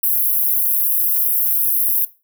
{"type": "high-pass noise", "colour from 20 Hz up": "pink", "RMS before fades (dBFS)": -17, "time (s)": [0.03, 2.05], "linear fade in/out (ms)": 5, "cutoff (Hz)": 11000, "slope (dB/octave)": 96, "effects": ["noise-tail reverb RT60 0.3 s tail -18 dB re dry"]}